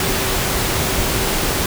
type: tone in noise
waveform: sine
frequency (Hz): 382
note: G4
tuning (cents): -45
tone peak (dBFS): -29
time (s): 0-1.66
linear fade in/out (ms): 2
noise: pink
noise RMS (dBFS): -19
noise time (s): 0-1.66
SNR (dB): -13
effects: none